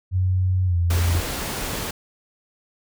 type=tone with pitch glide; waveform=sine; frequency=92.5 to 86.31 Hz; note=F#2 to F2; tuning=0 to -20 cents; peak=-17 dBFS; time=0.11-1.22 s; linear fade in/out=50 ms; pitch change=-120 cents; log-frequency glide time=0.66-0.76 s
type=noise; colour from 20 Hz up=pink; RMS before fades=-28 dBFS; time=0.9-1.91 s; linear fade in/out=5 ms
effects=none